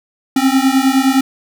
square beating tone pair, 261.6 / 271.3 Hz, C4 / C#4, 0 / -37 cents, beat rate 9.7 Hz, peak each -14 dBFS, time 0.36-1.21 s, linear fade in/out 5 ms, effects none

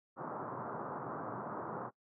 white band-pass noise, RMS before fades -42 dBFS, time 0.16-1.91 s, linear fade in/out 50 ms, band 110 to 1300 Hz, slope 48 dB/octave, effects noise-tail reverb RT60 0.1 s tail -22 dB re dry

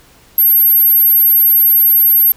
sine tone, 12590 Hz, G9, 6 cents sharp, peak -6 dBFS, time 0.38-2.32 s, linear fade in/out 2 ms, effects pink hiss -46 dBFS RMS until 2.36 s

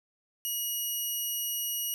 5% pulse tone, 2900 Hz, F#7, 35 cents flat, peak -22 dBFS, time 0.45-1.94 s, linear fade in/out 0 ms, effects none

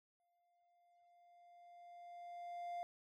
triangle tone with exponential growth, 698.5 Hz, F5, in tune, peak -39 dBFS, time 0.2-2.83 s, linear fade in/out 0 ms, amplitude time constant 570 ms, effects none

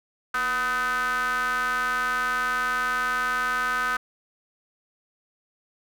square ring-modulated tone, 130 Hz, C3, 11 cents flat, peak -21 dBFS, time 0.34-3.97 s, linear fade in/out 5 ms, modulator 1390 Hz, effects none

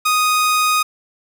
sawtooth tone, 1244.5 Hz, D#6, in tune, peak -10 dBFS, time 0.05-0.83 s, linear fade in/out 10 ms, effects none

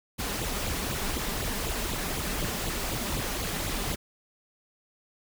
pink noise with flanger, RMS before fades -31 dBFS, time 0.18-3.96 s, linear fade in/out 20 ms, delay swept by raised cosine 0.26 to 5.06 ms, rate 4 Hz, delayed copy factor +0.75, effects none

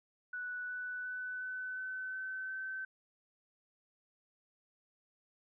sine tone with pitch steps, 1480 / 1489.4 / 1498.9 / 1508.5 / 1518.1 / 1527.8 / 1537.5 Hz, F#6 / F#6 / F#6 / F#6 / F#6 / G6 / G6, 0 / +11 / +22 / +33 / +44 / -45 / -34 cents, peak -38 dBFS, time 0.33-2.85 s, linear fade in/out 5 ms, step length 360 ms, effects none

